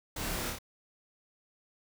pink noise with echo, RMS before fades -38 dBFS, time 0.16-0.5 s, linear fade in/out 5 ms, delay 29 ms, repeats 3, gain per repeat -2 dB, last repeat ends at 0.587 s, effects none

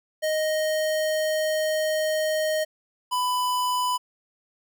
square tone pair in turn, 622.3 / 996.4 Hz, D#5 / B5, 0 / +15 cents, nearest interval minor sixth, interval 815 cents, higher second, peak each -23 dBFS, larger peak neither, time 0.22-2.65 / 3.11-3.98 s, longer first, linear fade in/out 20 ms, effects none

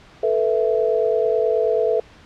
sine chord, A suspended second, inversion none, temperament equal with one note detuned, 440 / 489.3 / 659.3 Hz, A4 / B4 / E5, 0 / -16 / 0 cents, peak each -19 / -21 / -22 dBFS, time 0.23-2 s, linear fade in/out 5 ms, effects pink hiss -47 dBFS RMS until 2.25 s + low-pass 4000 Hz 12 dB/octave

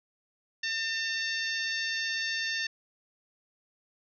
harmonic tone, 902 Hz, A5, 43 cents sharp, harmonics 2 / 3 / 4 / 5 / 6 / 7, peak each -32 / -37 / -38 / -38 / -39 / -45 dBFS, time 0.63-2.67 s, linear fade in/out 5 ms, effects none

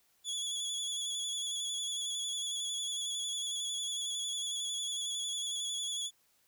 25% pulse tone with vibrato, 3400 Hz, G#7, 40 cents sharp, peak -30 dBFS, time 0.24-6.11 s, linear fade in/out 50 ms, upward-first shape square, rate 11 Hz, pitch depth 30 cents each way, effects white hiss -71 dBFS RMS until 6.47 s

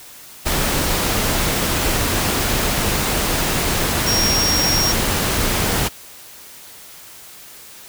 sine tone in noise, 5588 Hz, F8, in tune, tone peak -17 dBFS, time 4.06-4.93 s, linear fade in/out 20 ms, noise pink, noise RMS -19 dBFS, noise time 0.45-5.89 s, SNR -1 dB, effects white hiss -40 dBFS RMS until 7.88 s

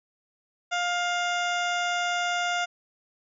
harmonic tone, 705 Hz, F5, 16 cents sharp, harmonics 1 / 2 / 3 / 4 / 5 / 7 / 8 / 9 / 10, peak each -28 / -29 / -34 / -35 / -37 / -45 / -46 / -44 / -44 dBFS, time 0.71-2.66 s, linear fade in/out 20 ms, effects none

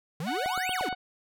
square exponential two-way sweep, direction up then down, 143.1 to 3322 to 239.6 Hz, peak -32 dBFS, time 0.2-0.89 s, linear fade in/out 2 ms, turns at 0.72 s
harmonic tone, 740 Hz, F#5, in tune, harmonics 1 / 2 / 3 / 4 / 5 / 6, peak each -31 / -37 / -41 / -43 / -45 / -47 dBFS, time 0.26-0.95 s, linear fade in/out 20 ms
click train, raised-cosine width 1 ms, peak -23 dBFS, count 5, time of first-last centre 0.46-0.927 s, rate 8.56 Hz
effects none

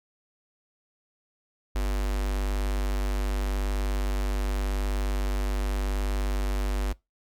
square tone with notch filter, 49.57 Hz, G1, 20 cents sharp, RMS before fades -26 dBFS, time 1.75-6.93 s, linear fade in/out 10 ms, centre 160 Hz, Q 1.7, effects noise-tail reverb RT60 0.2 s tail -22 dB re dry + MP3 96 kbps

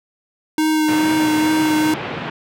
square tone with vibrato, 310 Hz, D#4, 6 cents flat, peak -15 dBFS, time 0.58-1.94 s, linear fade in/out 2 ms, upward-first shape sine, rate 2.3 Hz, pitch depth 14 cents each way
pink band-pass noise, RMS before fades -27 dBFS, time 0.88-2.3 s, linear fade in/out 5 ms, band 120 to 3100 Hz, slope 24 dB/octave
effects none

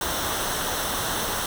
pink noise with comb filter, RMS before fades -27 dBFS, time 0.01-1.46 s, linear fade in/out 2 ms, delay 0.42 ms, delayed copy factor -0.6, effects none

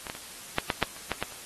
clicks, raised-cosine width 0.3 ms, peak -20 / -17 / -24 / -8 / -9 / -6 / -29 / -11 / -12 / -29 dBFS, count 10, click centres 0.068 / 0.099 / 0.151 / 0.584 / 0.702 / 0.827 / 0.965 / 1.117 / 1.226 / 1.323 s, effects white hiss -44 dBFS RMS until 1.45 s + AAC 32 kbps

